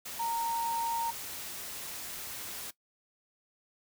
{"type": "tone in noise", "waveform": "sine", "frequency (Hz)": 925, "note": "A#5", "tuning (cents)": -14, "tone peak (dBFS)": -30, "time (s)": [0.19, 1.11], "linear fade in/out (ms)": 10, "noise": "white", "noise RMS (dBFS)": -41, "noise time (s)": [0.05, 2.71], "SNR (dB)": 8, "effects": ["noise-tail reverb RT60 0.1 s tail -19 dB re dry"]}